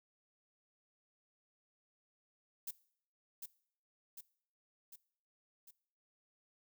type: noise with echo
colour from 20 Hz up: violet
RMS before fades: -42 dBFS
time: 2.67-2.71 s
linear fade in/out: 5 ms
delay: 750 ms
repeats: 4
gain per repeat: -4 dB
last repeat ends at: 5.71 s
effects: noise-tail reverb RT60 0.6 s tail -20 dB re dry